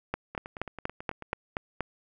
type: two click trains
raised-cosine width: 0.5 ms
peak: -24 / -14 dBFS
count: 10 / 8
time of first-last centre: 0.35-1.333 / 0.14-1.807 s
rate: 9.16 / 4.2 Hz
effects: none